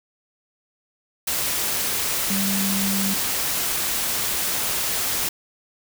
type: tone in noise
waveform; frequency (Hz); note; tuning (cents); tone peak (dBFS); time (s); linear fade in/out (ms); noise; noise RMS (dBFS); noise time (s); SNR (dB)
sine; 196; G3; 0; -23; 2.3-3.14; 5; white; -24; 1.27-5.29; -2
effects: none